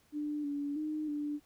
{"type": "tone with pitch steps", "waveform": "sine", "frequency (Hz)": [296.9, 286.8, 306.6, 294.3], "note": ["D4", "D4", "D#4", "D4"], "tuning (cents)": [19, -41, -25, 4], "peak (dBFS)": -33, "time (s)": [0.12, 1.4], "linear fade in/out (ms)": 50, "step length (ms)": 320, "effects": ["pink hiss -68 dBFS RMS until 1.45 s"]}